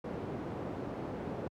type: low-pass noise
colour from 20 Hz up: white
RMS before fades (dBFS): -39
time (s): 0.04-1.48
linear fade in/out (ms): 5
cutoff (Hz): 490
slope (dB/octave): 12
effects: high-pass 80 Hz 12 dB/octave